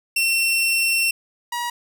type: tone pair in turn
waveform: sawtooth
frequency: 2710 / 958.1 Hz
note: E7 / A#5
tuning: +47 / +47 cents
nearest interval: octave + tritone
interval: 1800 cents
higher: first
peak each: -14 / -20 dBFS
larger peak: first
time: 0.16-1.11 / 1.52-1.7 s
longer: first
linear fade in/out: 5 ms
effects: none